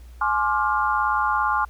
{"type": "chord", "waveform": "sine", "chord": "D half-diminished seventh", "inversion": "second", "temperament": "just", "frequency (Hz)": [845.8, 1057.2, 1174.7, 1409.6], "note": ["Ab5", "C6", "D6", "F6"], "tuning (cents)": [31, 18, 0, 16], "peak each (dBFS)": [-24, -24, -25, -25], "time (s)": [0.21, 1.65], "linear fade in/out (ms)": 5, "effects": ["added 60 Hz sine -40 dBFS peak until 1.69 s", "pink hiss -57 dBFS RMS until 1.69 s"]}